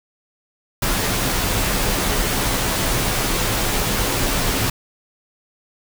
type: noise with comb filter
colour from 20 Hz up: pink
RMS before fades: -20 dBFS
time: 0.82-4.7 s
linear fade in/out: 5 ms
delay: 13 ms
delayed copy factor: -0.5
effects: none